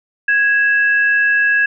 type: tone pair together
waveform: sine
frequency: 1657 / 2644 Hz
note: G#6 / E7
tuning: -4 / +5 cents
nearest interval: minor sixth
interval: 809 cents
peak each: -11 / -22 dBFS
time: 0.28-1.66 s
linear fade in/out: 5 ms
effects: none